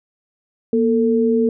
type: tone pair together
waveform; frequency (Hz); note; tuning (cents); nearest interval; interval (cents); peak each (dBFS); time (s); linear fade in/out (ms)
sine; 236.9 / 446.6; A#3 / A4; +28 / +26; major seventh; 1098; -16; 0.73-1.49; 2
effects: none